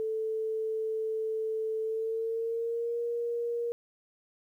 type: tone with pitch glide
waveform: sine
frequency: 440 to 471.6 Hz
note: A4 to A#4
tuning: 0 to +20 cents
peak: -29 dBFS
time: 0-3.72 s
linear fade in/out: 0 ms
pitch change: +120 cents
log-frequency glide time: 1.82-2.99 s
effects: 11-bit